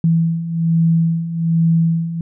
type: beating tone pair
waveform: sine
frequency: 164.3 / 165.5 Hz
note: E3 / E3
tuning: -5 / +7 cents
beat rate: 1.2 Hz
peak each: -19 / -14 dBFS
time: 0.04-2.21 s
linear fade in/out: 2 ms
effects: none